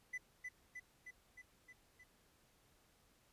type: tone with echo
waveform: triangle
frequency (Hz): 2000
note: B6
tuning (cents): +21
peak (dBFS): -39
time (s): 0.13-0.18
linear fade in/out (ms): 10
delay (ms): 310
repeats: 6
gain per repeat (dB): -3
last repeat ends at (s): 2.04
effects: pink hiss -72 dBFS RMS until 3.32 s + resampled to 32000 Hz